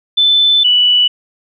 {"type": "tone pair in turn", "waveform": "sine", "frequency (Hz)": [3519, 2959], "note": ["A7", "F#7"], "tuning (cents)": [0, -1], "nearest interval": "minor third", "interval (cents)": 301, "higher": "first", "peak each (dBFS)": -7, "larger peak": "neither", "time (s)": [[0.17, 0.64], [0.64, 1.08]], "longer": "first", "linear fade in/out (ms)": 10, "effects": []}